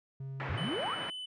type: tone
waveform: triangle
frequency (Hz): 134.9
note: C#3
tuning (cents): -47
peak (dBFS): -36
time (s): 0.2-0.69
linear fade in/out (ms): 5
type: band-pass noise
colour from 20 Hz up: white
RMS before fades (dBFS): -40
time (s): 0.4-1.1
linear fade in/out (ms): 0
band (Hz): 100 to 2100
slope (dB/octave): 24
type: exponential sweep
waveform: sine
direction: up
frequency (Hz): 70.9 to 1460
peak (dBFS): -33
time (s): 0.49-0.95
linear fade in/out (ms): 10
type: tone with vibrato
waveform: triangle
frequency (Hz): 3000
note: F#7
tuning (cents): +23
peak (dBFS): -37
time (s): 0.57-1.26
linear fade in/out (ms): 10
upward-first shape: sine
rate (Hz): 2.2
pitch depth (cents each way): 9
effects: resampled to 22050 Hz